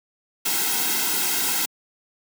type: noise with comb filter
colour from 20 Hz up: white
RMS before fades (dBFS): -23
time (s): 0.45-1.66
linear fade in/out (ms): 10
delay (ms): 1.7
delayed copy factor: -0.95
effects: high-pass 200 Hz 12 dB/octave